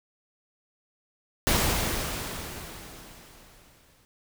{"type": "noise with exponential decay", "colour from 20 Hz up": "pink", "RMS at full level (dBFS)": -22, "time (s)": [1.47, 4.05], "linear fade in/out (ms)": 0, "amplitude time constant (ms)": 560, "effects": []}